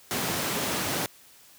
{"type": "high-pass noise", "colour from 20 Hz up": "pink", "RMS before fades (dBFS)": -29, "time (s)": [0.11, 1.06], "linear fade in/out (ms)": 0, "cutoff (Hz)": 130, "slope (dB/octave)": 12, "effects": ["white hiss -54 dBFS RMS until 1.58 s", "high-pass 60 Hz 12 dB/octave"]}